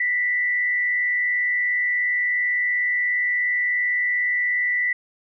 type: tone with frequency modulation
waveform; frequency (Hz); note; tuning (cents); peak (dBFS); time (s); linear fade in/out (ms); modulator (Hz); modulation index
sine; 1975.5; B6; 0; -19; 0-4.93; 5; 97.2; 0.5
effects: none